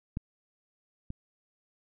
clicks, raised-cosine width 5 ms, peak -20 / -25 dBFS, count 2, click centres 0.171 / 1.104 s, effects none

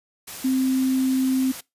sine tone in noise, 261.6 Hz, C4, in tune, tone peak -18 dBFS, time 0.44-1.52 s, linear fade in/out 10 ms, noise white, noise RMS -36 dBFS, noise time 0.27-1.61 s, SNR +15 dB, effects noise-tail reverb RT60 0.2 s tail -22 dB re dry + resampled to 32000 Hz

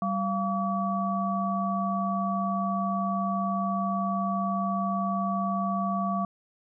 sine tone cluster, 194 / 692 / 1143 Hz, G3 / F5 / D6, -18 / -16 / -47 cents, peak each -28 / -31 / -30 dBFS, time 0.02-6.25 s, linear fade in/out 2 ms, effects none

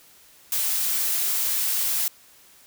blue noise, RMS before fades -24 dBFS, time 0.52-2.08 s, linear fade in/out 2 ms, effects white hiss -53 dBFS RMS until 2.66 s

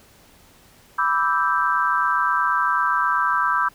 sine chord, E minor seventh, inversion second, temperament equal with one note detuned, 987.8 / 1170.6 / 1318.5 / 1568 Hz, B5 / D6 / E6 / G6, 0 / -6 / 0 / 0 cents, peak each -23 dBFS, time 0.98-3.69 s, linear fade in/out 10 ms, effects pink hiss -52 dBFS RMS until 3.74 s

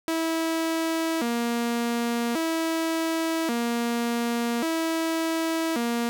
sawtooth tone with vibrato, 277.1 Hz, C#4, 1 cent flat, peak -20 dBFS, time 0.08-6.09 s, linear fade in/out 0 ms, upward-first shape square, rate 0.44 Hz, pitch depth 280 cents each way, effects none

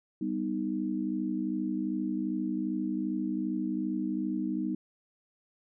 sine chord, G augmented, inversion none, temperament equal with one note detuned, 196 / 248.5 / 311.1 Hz, G3 / B3 / D#4, 0 / +11 / 0 cents, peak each -34 / -34 / -32 dBFS, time 0.21-4.75 s, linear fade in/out 5 ms, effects none

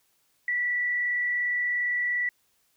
sine tone with frequency modulation, 1956 Hz, B6, 17 cents flat, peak -24 dBFS, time 0.48-2.29 s, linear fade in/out 2 ms, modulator 37.3 Hz, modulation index 0.52, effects white hiss -69 dBFS RMS until 2.76 s

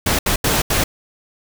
pink noise bursts at uneven times, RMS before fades -17 dBFS, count 4, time 0.06-0.19 / 0.26-0.36 / 0.44-0.62 / 0.7-0.84 s, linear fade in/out 5 ms, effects none

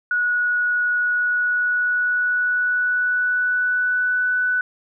sine tone with pitch glide, 1461 to 1491.7 Hz, F#6 to F#6, -22 to +14 cents, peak -17 dBFS, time 0.11-4.61 s, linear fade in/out 2 ms, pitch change +36 cents, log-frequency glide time 0.98-4.31 s, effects none

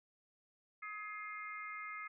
harmonic tone with a mistuned harmonic, 421.6 Hz, G#4, 26 cents sharp, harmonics 3 / 4 / 5 / 6, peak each -46 / -54 / -46 / -57 dBFS, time 0.82-2.08 s, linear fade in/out 10 ms, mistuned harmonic 6, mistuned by -43 cents, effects none

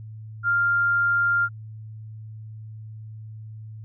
sine tone, 1396.9 Hz, F6, in tune, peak -18 dBFS, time 0.43-1.49 s, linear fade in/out 50 ms, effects added 109 Hz sine -36 dBFS peak until 3.84 s

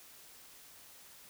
silence, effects white hiss -56 dBFS RMS until 1.29 s

